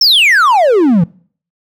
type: exponential sweep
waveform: triangle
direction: down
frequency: 5588 to 157.4 Hz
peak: -4 dBFS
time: 0.01-1.04 s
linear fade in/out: 5 ms
effects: noise-tail reverb RT60 0.5 s tail -24 dB re dry